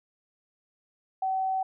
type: tone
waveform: sine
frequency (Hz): 761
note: F#5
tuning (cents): +48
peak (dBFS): -25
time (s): 1.22-1.63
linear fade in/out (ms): 5
effects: none